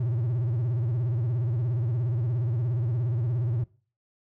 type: tone with vibrato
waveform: triangle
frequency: 118.8 Hz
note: A#2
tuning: 33 cents sharp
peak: -22 dBFS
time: 0-3.64 s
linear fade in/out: 5 ms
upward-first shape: sine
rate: 17 Hz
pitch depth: 170 cents each way
effects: noise-tail reverb RT60 0.4 s tail -21 dB re dry